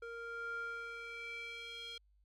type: tone with band-pass filter sweep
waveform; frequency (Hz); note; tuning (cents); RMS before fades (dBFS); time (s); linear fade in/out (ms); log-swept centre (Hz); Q
square; 465.1; A#4; -4; -45; 0.02-1.98; 5; 980 to 3500; 3.9
effects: added 50 Hz sine -67 dBFS peak until 2.24 s